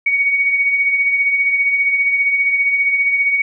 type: tone with tremolo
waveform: sine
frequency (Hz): 2241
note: C#7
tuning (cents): +18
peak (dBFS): -10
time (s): 0.06-3.42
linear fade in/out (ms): 5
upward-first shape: triangle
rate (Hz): 15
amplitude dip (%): 55
effects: none